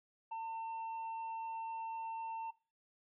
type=tone; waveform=triangle; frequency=902 Hz; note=A5; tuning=43 cents sharp; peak=-37 dBFS; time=0.31-2.51 s; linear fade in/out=10 ms; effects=noise-tail reverb RT60 0.3 s tail -19 dB re dry + resampled to 8000 Hz